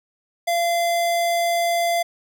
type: tone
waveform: square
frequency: 686 Hz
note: F5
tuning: 31 cents flat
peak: -19 dBFS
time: 0.47-2.03 s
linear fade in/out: 10 ms
effects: none